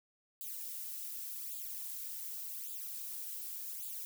violet noise with flanger, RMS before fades -43 dBFS, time 0.41-4.05 s, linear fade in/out 0 ms, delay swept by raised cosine 0.26 to 3.56 ms, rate 0.87 Hz, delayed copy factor +1, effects none

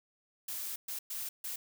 blue noise bursts at uneven times, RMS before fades -39 dBFS, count 4, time 0.48-0.76 / 0.88-0.99 / 1.1-1.29 / 1.44-1.56 s, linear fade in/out 5 ms, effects none

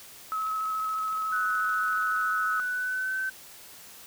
sine tone with vibrato, 1287 Hz, E6, 42 cents flat, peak -27 dBFS, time 0.32-2.6 s, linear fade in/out 0 ms, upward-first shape sine, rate 14 Hz, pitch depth 14 cents each way
click train, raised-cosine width 0.2 ms, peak -32 dBFS, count 39, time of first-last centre 0.42-2.212 s, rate 21.2 Hz
sine tone with pitch glide, 1487 to 1536.8 Hz, F#6 to G6, +8 to -35 cents, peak -27 dBFS, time 1.32-3.3 s, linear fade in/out 10 ms, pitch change +57 cents, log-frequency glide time 2.73-3.19 s
effects white hiss -48 dBFS RMS until 4.06 s

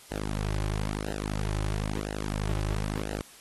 sawtooth tone with flanger, 51.8 Hz, G#1, 4 cents flat, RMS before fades -31 dBFS, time 0.11-3.22 s, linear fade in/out 5 ms, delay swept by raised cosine 0.87 to 4.37 ms, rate 1 Hz, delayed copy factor -0.7, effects white hiss -52 dBFS RMS until 3.4 s + AAC 32 kbps

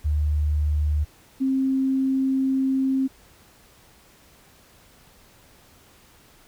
sine tone pair in turn, 75 / 265.9 Hz, D2 / C4, +37 / +28 cents, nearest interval octave + minor seventh, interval 2191 cents, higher second, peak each -19 dBFS, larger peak neither, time 0.04-1.05 / 1.4-3.08 s, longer second, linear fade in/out 20 ms, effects pink hiss -54 dBFS RMS until 6.47 s

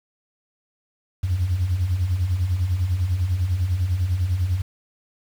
sine beating tone pair, 82.41 / 92.41 Hz, E2 / F#2, 0 / -2 cents, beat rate 10 Hz, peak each -25 / -19 dBFS, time 1.23-4.62 s, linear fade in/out 10 ms, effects tanh soft clip ceiling -14 dBFS + 7-bit

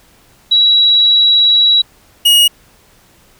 sine / 45% pulse tone pair in turn, 3894 / 2881 Hz, B7 / F#7, -25 / -47 cents, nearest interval perfect fourth, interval 522 cents, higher first, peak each -6 / -5 dBFS, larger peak second, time 0.51-1.82 / 2.25-2.48 s, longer first, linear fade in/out 10 ms, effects pink hiss -48 dBFS RMS until 3.39 s

